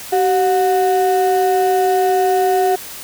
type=ring-modulated tone; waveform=triangle; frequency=554.4 Hz; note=C#5; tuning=in tune; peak=-7 dBFS; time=0.12-2.76 s; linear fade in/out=10 ms; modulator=173 Hz; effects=white hiss -32 dBFS RMS until 3.03 s